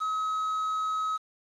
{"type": "tone with quantisation", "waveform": "triangle", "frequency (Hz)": 1277, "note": "D#6", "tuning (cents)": 45, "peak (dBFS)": -25, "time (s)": [0, 1.18], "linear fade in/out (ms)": 20, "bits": 8, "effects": ["low-pass 7000 Hz 12 dB/octave"]}